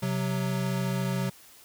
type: tone pair together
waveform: square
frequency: 130.81 / 184.99 Hz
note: C3 / F#3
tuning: 0 / 0 cents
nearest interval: tritone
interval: 600 cents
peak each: -30 / -30 dBFS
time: 0.02-1.3 s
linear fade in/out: 10 ms
effects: white hiss -53 dBFS RMS until 1.64 s